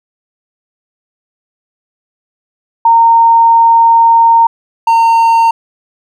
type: tone pair in turn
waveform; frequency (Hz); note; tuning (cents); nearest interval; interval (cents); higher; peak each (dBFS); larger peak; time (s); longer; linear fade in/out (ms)
sine / triangle; 920 / 915.3; A#5 / A#5; -23 / -32; unison; 9; first; -3; neither; 2.85-4.47 / 4.87-5.51; first; 5
effects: none